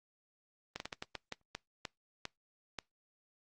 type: slowing click train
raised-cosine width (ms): 0.2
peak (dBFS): -21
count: 11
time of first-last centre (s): 0.76-2.787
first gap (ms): 41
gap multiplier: 1.33
effects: noise-tail reverb RT60 0.2 s tail -26 dB re dry + Opus 24 kbps